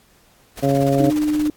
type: noise with tremolo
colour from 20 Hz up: pink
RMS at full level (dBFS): -33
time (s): 0.57-1.48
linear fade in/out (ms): 5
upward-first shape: square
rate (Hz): 17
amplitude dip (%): 60
type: harmonic tone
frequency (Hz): 138.3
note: C#3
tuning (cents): -4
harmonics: 1 / 2 / 3 / 4 / 5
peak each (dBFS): -20 / -19 / -23 / -20 / -23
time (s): 0.62-1.11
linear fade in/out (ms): 20
type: tone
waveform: sine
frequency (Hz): 301.6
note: D4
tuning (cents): +46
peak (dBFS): -16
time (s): 1-1.5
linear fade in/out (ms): 2
effects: pink hiss -55 dBFS RMS until 1.56 s + AAC 64 kbps